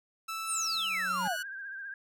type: tone with pitch glide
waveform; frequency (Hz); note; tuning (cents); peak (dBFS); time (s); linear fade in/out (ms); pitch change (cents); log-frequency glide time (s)
sawtooth; 1318.5 to 1471.4; E6 to F#6; 0 to -10; -31; 0.28-1.43; 10; +190; 1.06-1.29
type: exponential sweep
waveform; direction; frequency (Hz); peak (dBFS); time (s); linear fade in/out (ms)
sine; down; 10350 to 603; -30; 0.46-1.37; 50
type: tone with exponential growth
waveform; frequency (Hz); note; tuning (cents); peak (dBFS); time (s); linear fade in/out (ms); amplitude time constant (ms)
square; 185; F#3; 0; -36; 0.49-1.28; 5; 170
type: tone with vibrato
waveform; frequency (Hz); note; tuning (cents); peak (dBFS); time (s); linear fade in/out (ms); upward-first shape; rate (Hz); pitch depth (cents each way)
sine; 1590; G6; +24; -38; 1.25-1.94; 2; triangle; 15; 66
effects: none